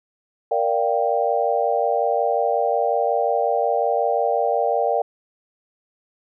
sine chord, G minor seventh, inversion first, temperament equal, 466.2 / 587.3 / 698.5 / 784 Hz, Bb4 / D5 / F5 / G5, 0 / 0 / 0 / 0 cents, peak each -23 dBFS, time 0.51-5.02 s, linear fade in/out 5 ms, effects none

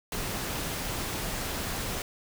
pink noise, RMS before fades -33 dBFS, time 0.12-2.02 s, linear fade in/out 2 ms, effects none

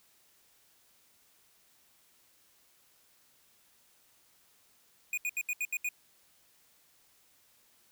square tone bursts, 2463 Hz, D#7, 18 cents flat, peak -31 dBFS, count 7, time 5.13-5.889 s, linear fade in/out 2 ms, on 45 ms, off 74 ms, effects white hiss -66 dBFS RMS until 7.91 s

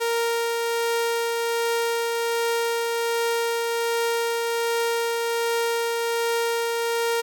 sawtooth tone with tremolo, 465.1 Hz, A#4, 4 cents flat, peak -17 dBFS, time 0-7.22 s, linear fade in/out 20 ms, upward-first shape triangle, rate 1.3 Hz, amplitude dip 25%, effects none

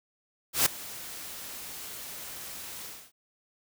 white noise with ADSR envelope, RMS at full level -21 dBFS, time 0.53-3.12 s, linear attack 130 ms, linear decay 6 ms, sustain -20 dB, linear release 270 ms, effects none

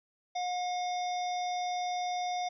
harmonic tone, 720 Hz, F#5, 47 cents flat, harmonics 1 / 3 / 5 / 7 / 8, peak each -31 / -44 / -44 / -49 / -48 dBFS, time 0.35-2.49 s, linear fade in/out 10 ms, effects none

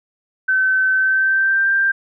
sine tone with pitch glide, 1530 to 1582.1 Hz, G6 to G6, -42 to +16 cents, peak -13 dBFS, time 0.48-1.92 s, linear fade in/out 10 ms, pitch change +58 cents, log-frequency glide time 0.92-1.71 s, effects none

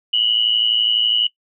sine tone pair together, 2901 / 3013 Hz, F#7 / F#7, -35 / +31 cents, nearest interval minor second, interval 66 cents, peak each -17 dBFS, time 0.13-1.27 s, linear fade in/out 5 ms, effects noise-tail reverb RT60 0.1 s tail -18 dB re dry

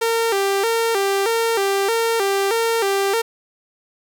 sawtooth tone with vibrato, 424.7 Hz, G#4, 39 cents sharp, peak -13 dBFS, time 0.01-3.22 s, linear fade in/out 10 ms, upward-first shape square, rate 1.6 Hz, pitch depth 130 cents each way, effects none

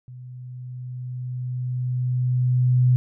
sine tone with level ramp, 125.5 Hz, B2, 28 cents sharp, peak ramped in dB -37 to -13 dBFS, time 0.08-2.96 s, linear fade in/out 0 ms, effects none

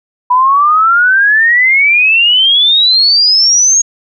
sine exponential sweep, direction up, 979 to 6645 Hz, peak -5 dBFS, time 0.3-3.82 s, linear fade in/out 10 ms, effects none

